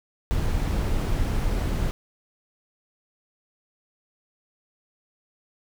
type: noise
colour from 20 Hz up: brown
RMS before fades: -24 dBFS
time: 0.31-1.91 s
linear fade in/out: 0 ms
effects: none